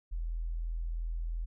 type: tone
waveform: sine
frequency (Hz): 41.46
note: E1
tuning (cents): +11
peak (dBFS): -32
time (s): 0.11-1.46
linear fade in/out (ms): 20
effects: none